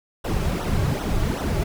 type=noise with flanger; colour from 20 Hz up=brown; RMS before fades=-23 dBFS; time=0.24-1.64 s; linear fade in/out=10 ms; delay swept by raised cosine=0.42 to 4.12 ms; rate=2.6 Hz; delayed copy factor=-0.8; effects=none